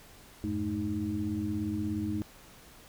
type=tone cluster; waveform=sine; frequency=88.1 / 105 / 214.3 / 311.1 Hz; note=F2 / G#2 / A3 / D#4; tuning=+16 / +19 / -45 / 0 cents; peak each=-39 / -38 / -34 / -33 dBFS; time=0.44-2.22 s; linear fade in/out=0 ms; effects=pink hiss -54 dBFS RMS until 2.88 s